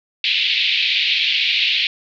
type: band-pass noise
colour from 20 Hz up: pink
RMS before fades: -18 dBFS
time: 0.24-1.87 s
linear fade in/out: 2 ms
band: 2300 to 4100 Hz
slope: 48 dB/octave
effects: none